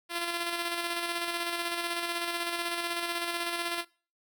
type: tone with tremolo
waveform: 5% pulse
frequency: 342.8 Hz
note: F4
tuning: 32 cents flat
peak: -18 dBFS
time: 0.09-3.85 s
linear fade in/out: 50 ms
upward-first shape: square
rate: 16 Hz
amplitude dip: 35%
effects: noise-tail reverb RT60 0.4 s tail -23 dB re dry